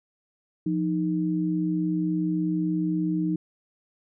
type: tone pair together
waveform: sine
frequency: 174.61 / 311.1 Hz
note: F3 / D#4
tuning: 0 / 0 cents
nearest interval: minor seventh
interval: 1000 cents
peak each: -26 / -25 dBFS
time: 0.66-3.36 s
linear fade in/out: 5 ms
effects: none